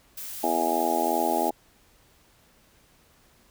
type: noise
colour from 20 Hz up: blue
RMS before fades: -37 dBFS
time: 0.17-1.5 s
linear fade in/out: 5 ms
type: harmonic tone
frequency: 82.8 Hz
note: E2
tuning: 8 cents sharp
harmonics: 3 / 4 / 5 / 6 / 7 / 8 / 9 / 10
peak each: -33 / -30 / -33 / -37 / -35 / -29 / -32 / -26 dBFS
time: 0.43-1.51 s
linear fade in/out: 10 ms
effects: pink hiss -60 dBFS RMS until 3.5 s